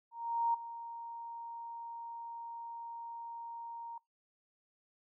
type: tone with ADSR envelope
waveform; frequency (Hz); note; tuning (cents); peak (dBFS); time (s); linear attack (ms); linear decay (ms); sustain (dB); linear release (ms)
sine; 931; A#5; -2; -27; 0.11-3.98; 430; 8; -15; 4
effects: noise-tail reverb RT60 0.2 s tail -25 dB re dry